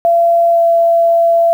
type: tone with pitch glide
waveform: sine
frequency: 680 to 674.1 Hz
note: F5 to E5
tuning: -46 to +39 cents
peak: -7 dBFS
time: 0.05-1.53 s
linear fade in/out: 0 ms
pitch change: -15 cents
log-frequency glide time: 0.52-0.6 s
effects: 7-bit